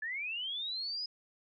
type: linear sweep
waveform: sine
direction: up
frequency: 1703 to 5070 Hz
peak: -35 dBFS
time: 0.02-1.06 s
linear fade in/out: 5 ms
effects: none